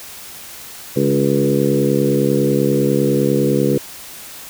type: harmonic tone with a mistuned harmonic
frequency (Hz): 70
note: C#2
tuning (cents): +18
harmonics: 2 / 3 / 4 / 5 / 6 / 7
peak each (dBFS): -20 / -20 / -20 / -20 / -20 / -20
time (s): 0.96-3.78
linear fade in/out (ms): 5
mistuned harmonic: 3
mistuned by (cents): -25
effects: white hiss -35 dBFS RMS until 4.49 s

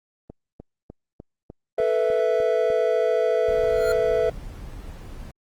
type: click train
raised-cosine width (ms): 2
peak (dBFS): -25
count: 9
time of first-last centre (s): 0.3-2.702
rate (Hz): 3.33
type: chord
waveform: triangle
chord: A suspended second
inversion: none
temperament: equal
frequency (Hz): 440 / 493.9 / 659.3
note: A4 / B4 / E5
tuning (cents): 0 / 0 / 0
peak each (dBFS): -21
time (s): 1.78-4.3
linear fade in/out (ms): 5
type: noise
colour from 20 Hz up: brown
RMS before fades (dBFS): -37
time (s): 3.48-5.31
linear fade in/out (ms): 2
type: tone with exponential growth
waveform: square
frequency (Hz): 1402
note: F6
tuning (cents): +6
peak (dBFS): -27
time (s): 3.57-3.92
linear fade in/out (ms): 1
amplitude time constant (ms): 74
effects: Opus 24 kbps

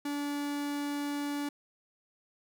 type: tone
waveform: 45% pulse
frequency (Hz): 288.5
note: D4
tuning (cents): -31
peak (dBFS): -32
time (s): 0.05-1.49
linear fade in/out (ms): 5
effects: none

